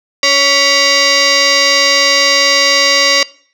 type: tone with frequency modulation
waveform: sine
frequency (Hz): 1397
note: F6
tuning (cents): 0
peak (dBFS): -6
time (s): 0.23-3.23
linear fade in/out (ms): 2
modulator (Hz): 841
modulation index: 5.4
effects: noise-tail reverb RT60 0.5 s tail -21 dB re dry + tanh soft clip ceiling -4 dBFS